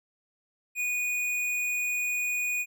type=tone with hard clipping; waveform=sine; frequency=2465 Hz; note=D#7; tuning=17 cents flat; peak=-28 dBFS; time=0.75-2.66 s; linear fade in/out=50 ms; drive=14 dB; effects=none